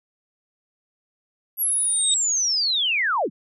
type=linear sweep; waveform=sine; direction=down; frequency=11650 to 133.6 Hz; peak=-19 dBFS; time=1.57-3.3 s; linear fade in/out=50 ms
type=tone with exponential growth; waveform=sine; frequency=3729 Hz; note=A#7; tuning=in tune; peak=-17 dBFS; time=1.68-2.14 s; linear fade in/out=1 ms; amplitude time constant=99 ms
effects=none